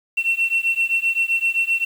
sine beating tone pair, 2707 / 2714.7 Hz, E7 / F7, +45 / -50 cents, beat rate 7.7 Hz, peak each -19 dBFS, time 0.17-1.85 s, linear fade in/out 10 ms, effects tanh soft clip ceiling -13 dBFS + 7-bit

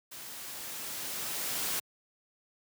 white noise with level ramp, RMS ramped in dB -45 to -32 dBFS, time 0.11-1.8 s, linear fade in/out 10 ms, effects high-pass 100 Hz 12 dB/octave

